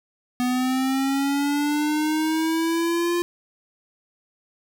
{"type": "linear sweep", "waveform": "square", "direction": "up", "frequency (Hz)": [246.9, 349.2], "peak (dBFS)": -21, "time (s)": [0.4, 3.22], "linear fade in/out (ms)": 0, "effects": []}